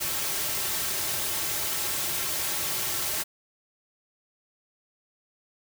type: noise with comb filter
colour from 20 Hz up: white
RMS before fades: -29 dBFS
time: 0-3.24 s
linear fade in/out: 20 ms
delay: 4.1 ms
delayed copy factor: -0.6
effects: none